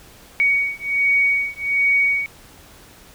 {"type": "beating tone pair", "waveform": "sine", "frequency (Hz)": [2243, 2244.3], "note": ["C#7", "C#7"], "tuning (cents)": [20, 21], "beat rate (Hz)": 1.3, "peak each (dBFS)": -19, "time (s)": [0.4, 2.26], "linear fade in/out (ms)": 0, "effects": ["pink hiss -46 dBFS RMS until 3.14 s"]}